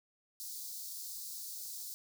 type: high-pass noise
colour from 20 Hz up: white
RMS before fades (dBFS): -44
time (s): 0.4-1.94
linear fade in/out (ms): 0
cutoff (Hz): 4100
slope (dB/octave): 48
effects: none